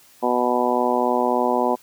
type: harmonic tone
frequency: 123.47 Hz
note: B2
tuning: in tune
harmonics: 2 / 3 / 4 / 5 / 6 / 7 / 8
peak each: -25 / -25 / -25 / -25 / -25 / -25 / -25 dBFS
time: 0.22-1.76 s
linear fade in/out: 20 ms
effects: white hiss -52 dBFS RMS until 1.82 s + high-pass 80 Hz 12 dB/octave